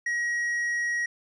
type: tone with tanh clipping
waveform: sine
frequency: 1900 Hz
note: A#6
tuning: 33 cents sharp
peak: -26 dBFS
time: 0.06-1.06 s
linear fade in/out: 5 ms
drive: 5 dB
effects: none